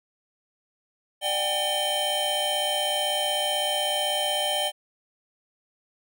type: tone cluster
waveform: square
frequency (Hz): 596 / 761 / 817 / 3119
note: D5 / F#5 / G#5 / G7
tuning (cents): +25 / +48 / -29 / -9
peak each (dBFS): -30 / -32 / -35 / -27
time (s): 1.21-4.72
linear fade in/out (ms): 50
effects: none